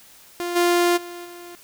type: tone with level steps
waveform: sawtooth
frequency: 349.2 Hz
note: F4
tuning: in tune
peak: -21 / -12 / -30 / -34 dBFS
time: 0.4-1.55 s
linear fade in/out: 0 ms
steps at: 0.55 / 0.96 / 1.24 s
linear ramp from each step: 20 ms
effects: white hiss -49 dBFS RMS until 1.63 s